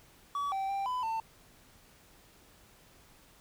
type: tone with pitch steps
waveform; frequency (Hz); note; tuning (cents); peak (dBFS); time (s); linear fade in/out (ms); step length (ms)
triangle; 1139 / 776 / 788 / 1003 / 896; C#6 / G5 / G5 / B5 / A5; +47 / -18 / +9 / +26 / +31; -29; 0.35-1.2; 2; 170
effects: pink hiss -60 dBFS RMS until 3.4 s